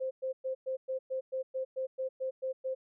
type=tone bursts; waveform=sine; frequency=523.3 Hz; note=C5; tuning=in tune; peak=-31 dBFS; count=13; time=0-2.75 s; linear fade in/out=20 ms; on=110 ms; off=110 ms; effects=none